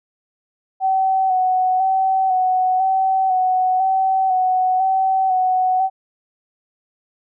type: tone with vibrato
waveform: sine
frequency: 753 Hz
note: F#5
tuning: 30 cents sharp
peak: -14 dBFS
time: 0.8-5.9 s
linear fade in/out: 50 ms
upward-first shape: square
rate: 1 Hz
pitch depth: 25 cents each way
effects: none